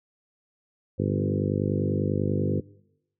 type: harmonic tone with a mistuned harmonic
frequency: 50.1 Hz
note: G1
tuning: 38 cents sharp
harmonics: 2 / 3 / 4 / 5 / 6 / 7 / 8 / 9 / 10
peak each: -28 / -30 / -31 / -32 / -33 / -33 / -34 / -35 / -35 dBFS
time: 0.98-2.61 s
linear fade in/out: 20 ms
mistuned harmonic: 3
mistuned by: -19 cents
effects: noise-tail reverb RT60 0.8 s tail -21 dB re dry